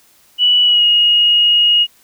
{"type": "tone with pitch glide", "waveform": "sine", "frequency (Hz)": [2950, 2876], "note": ["F#7", "F#7"], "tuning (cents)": [-6, -50], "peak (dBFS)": -8, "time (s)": [0.38, 1.87], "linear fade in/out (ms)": 50, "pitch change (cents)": -44, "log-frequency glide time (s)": [0.63, 0.85], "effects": ["white hiss -51 dBFS RMS until 2.03 s"]}